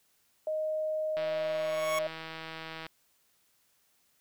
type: tone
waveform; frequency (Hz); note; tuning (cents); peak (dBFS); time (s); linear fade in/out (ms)
sine; 622.3; D#5; 0; -29; 0.47-2.07; 2
type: click train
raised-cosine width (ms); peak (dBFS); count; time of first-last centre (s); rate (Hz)
0.3; -25; 274; 1.17-2.866; 161
type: tone with exponential growth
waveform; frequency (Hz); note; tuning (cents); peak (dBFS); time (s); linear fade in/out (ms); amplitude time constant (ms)
25% pulse; 1108.7; C#6; 0; -25; 1.25-1.99; 5; 160
effects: white hiss -70 dBFS RMS until 4.2 s

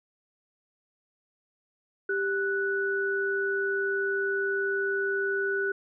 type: tone pair together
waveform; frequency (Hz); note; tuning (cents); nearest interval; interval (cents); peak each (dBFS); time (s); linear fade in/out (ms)
sine; 393.8 / 1480; G4 / F#6; +8 / 0; octave + major seventh; 2292; -28; 2.09-5.72; 5
effects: none

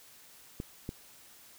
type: clicks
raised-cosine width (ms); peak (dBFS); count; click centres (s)
3; -23; 2; 0.601 / 0.891
effects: white hiss -56 dBFS RMS until 1.58 s

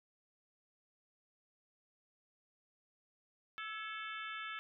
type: harmonic tone with a mistuned harmonic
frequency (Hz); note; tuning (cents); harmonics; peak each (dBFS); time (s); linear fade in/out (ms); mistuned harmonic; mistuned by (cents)
440; A4; 0; 3 / 4 / 5 / 6 / 7 / 8; -45 / -47 / -49 / -51 / -52 / -53; 3.58-4.59; 0; 4; -68
effects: none

